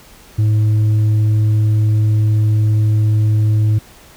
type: tone with tanh clipping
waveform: triangle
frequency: 107.3 Hz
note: A2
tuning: 43 cents flat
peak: -11 dBFS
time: 0.38-3.79 s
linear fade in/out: 10 ms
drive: 8 dB
effects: pink hiss -43 dBFS RMS until 4.16 s